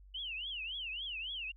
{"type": "tone with vibrato", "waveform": "sine", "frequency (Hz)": 2919, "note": "F#7", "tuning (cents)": -24, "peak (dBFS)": -38, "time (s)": [0.14, 1.52], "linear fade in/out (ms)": 10, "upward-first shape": "triangle", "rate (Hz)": 3.6, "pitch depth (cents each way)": 280, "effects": ["added 48 Hz sine -54 dBFS peak until 1.56 s"]}